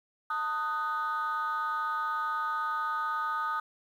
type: chord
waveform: sine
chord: D# diminished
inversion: second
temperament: just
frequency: 896 / 1244.5 / 1493.4 Hz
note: A5 / D#6 / F#6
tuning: +31 / 0 / +16 cents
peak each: -35 / -29 / -35 dBFS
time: 0.3-3.6 s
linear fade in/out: 5 ms
effects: tanh soft clip ceiling -24 dBFS + 10-bit